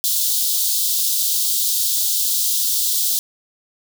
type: high-pass noise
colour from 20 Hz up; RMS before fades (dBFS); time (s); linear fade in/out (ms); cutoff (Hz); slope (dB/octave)
white; -19; 0.04-3.19; 0; 3400; 48
effects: none